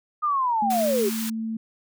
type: linear sweep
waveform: sine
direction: down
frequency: 1239 to 369.9 Hz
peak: -20 dBFS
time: 0.22-1.1 s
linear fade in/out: 20 ms
type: tone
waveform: sine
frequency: 223.1 Hz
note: A3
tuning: 24 cents sharp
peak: -26 dBFS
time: 0.62-1.57 s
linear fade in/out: 5 ms
type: high-pass noise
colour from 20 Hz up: white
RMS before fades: -33 dBFS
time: 0.7-1.3 s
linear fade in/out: 5 ms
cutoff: 850 Hz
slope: 96 dB/octave
effects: none